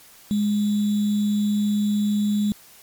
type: tone with sample-and-hold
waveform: sine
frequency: 207.7 Hz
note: G#3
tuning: in tune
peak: -18 dBFS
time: 0.31-2.52 s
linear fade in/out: 0 ms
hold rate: 3675 Hz
effects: white hiss -49 dBFS RMS until 2.82 s + MP3 96 kbps